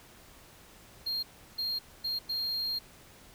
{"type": "tone bursts at uneven times", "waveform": "triangle", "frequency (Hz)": 4218, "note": "C8", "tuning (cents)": 13, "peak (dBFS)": -29, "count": 4, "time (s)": [[1.06, 1.23], [1.58, 1.79], [2.04, 2.19], [2.29, 2.79]], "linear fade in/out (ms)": 10, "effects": ["pink hiss -55 dBFS RMS until 3.34 s"]}